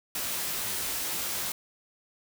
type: noise with comb filter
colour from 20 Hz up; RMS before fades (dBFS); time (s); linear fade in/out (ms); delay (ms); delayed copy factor
white; -32; 0.15-1.52; 2; 19; +0.65
effects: none